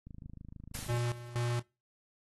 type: click train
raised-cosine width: 5 ms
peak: -35 dBFS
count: 24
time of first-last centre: 0.07-0.941 s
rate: 26.4 Hz
type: noise with exponential decay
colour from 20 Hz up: white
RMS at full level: -40 dBFS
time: 0.74-1.48 s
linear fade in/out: 5 ms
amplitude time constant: 160 ms
type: tone with tremolo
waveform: square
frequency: 120 Hz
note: B2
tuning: 49 cents flat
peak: -31 dBFS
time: 0.88-1.63 s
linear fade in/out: 20 ms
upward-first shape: square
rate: 2.1 Hz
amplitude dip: 80%
effects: noise-tail reverb RT60 0.3 s tail -26 dB re dry + AAC 32 kbps